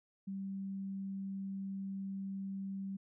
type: tone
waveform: sine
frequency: 194.5 Hz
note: G3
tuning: 13 cents flat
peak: -38 dBFS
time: 0.27-2.97 s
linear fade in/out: 10 ms
effects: none